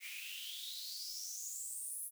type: noise with high-pass filter sweep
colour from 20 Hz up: white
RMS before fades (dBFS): -45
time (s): 0-2.11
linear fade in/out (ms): 50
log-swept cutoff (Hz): 2200 to 11000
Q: 8.6
effects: none